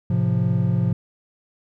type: chord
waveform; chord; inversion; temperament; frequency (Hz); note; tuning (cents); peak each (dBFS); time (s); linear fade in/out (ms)
triangle; F major; first; just; 109.13 / 130.96 / 174.61; A2 / C3 / F3; -14 / +2 / 0; -20; 0.1-0.93; 5
effects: none